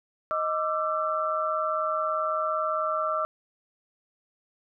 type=tone cluster; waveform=sine; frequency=625 / 1176 / 1341 Hz; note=D#5 / D6 / E6; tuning=+8 / +2 / +29 cents; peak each=-29 dBFS; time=0.31-3.25 s; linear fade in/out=0 ms; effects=none